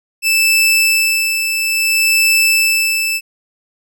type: tone with tremolo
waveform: sawtooth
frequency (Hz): 2637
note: E7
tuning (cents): 0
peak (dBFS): -6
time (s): 0.22-3.21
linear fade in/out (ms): 50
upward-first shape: sine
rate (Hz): 0.59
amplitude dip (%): 50
effects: none